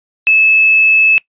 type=tone with quantisation; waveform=sine; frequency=2606 Hz; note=E7; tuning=20 cents flat; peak=-6 dBFS; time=0.27-1.18 s; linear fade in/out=0 ms; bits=5; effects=noise-tail reverb RT60 0.1 s tail -21 dB re dry + resampled to 8000 Hz